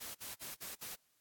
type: noise bursts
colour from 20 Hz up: white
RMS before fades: -45 dBFS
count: 5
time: 0-0.958 s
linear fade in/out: 20 ms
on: 150 ms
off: 52 ms
effects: white hiss -75 dBFS RMS until 1.2 s + AAC 64 kbps